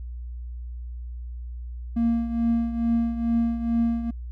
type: tone with tremolo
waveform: triangle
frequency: 232.2 Hz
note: A#3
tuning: 7 cents flat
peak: -15 dBFS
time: 1.96-4.11 s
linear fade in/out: 10 ms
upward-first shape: triangle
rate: 2.3 Hz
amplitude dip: 75%
effects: tanh soft clip ceiling -13 dBFS + added 60 Hz sine -32 dBFS peak until 4.31 s